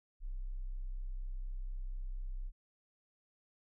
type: tone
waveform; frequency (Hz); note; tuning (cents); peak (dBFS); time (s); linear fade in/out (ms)
sine; 32.08; C1; -33; -37; 0.2-2.52; 50
effects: none